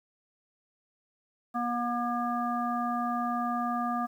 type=harmonic tone with a mistuned harmonic; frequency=240.2 Hz; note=B3; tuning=48 cents flat; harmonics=1 / 3 / 5 / 7; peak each=-32 / -32 / -32 / -44 dBFS; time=1.54-4.07 s; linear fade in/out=20 ms; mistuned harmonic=7; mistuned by=-24 cents; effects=10-bit